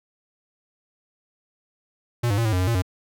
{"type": "tone with pitch steps", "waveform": "square", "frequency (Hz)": [119.6, 100.7, 115.7, 109.3, 91.1, 92, 116.4, 91.8], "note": ["A#2", "G2", "A#2", "A2", "F#2", "F#2", "A#2", "F#2"], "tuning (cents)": [45, 47, -13, -11, -26, -9, -2, -13], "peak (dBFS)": -20, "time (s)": [2.23, 2.822], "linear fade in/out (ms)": 10, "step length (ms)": 74, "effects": []}